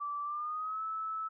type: tone with pitch glide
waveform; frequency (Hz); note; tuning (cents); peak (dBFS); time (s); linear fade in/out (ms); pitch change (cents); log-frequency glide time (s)
sine; 1163 to 1305.4; D6 to E6; -17 to -17; -34; 0-1.29; 20; +200; 0.23-0.82
effects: none